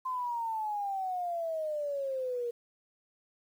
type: exponential sweep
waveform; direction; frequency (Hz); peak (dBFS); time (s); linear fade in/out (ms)
sine; down; 1040 to 470; -31; 0.05-2.51; 10
effects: 10-bit